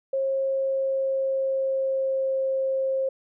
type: tone with pitch glide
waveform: sine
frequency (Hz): 538 to 532.7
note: C5 to C5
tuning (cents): +48 to +31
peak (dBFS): -22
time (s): 0.13-3.09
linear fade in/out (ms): 5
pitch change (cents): -17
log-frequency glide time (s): 0.42-2.39
effects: none